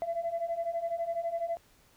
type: beating tone pair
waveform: sine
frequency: 667 / 679 Hz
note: E5 / F5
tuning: +20 / -49 cents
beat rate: 12 Hz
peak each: -34 / -31 dBFS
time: 0.02-1.57 s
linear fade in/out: 0 ms
effects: tanh soft clip ceiling -25 dBFS + pink hiss -63 dBFS RMS until 1.96 s